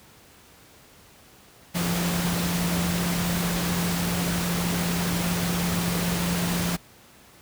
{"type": "tone in noise", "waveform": "sine", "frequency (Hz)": 173.8, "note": "F3", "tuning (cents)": -8, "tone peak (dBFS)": -25, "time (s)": [1.74, 6.77], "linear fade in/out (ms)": 20, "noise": "pink", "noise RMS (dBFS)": -28, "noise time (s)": [1.74, 6.77], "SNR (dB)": 0, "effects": ["pink hiss -52 dBFS RMS until 7.41 s", "high-pass 60 Hz 12 dB/octave"]}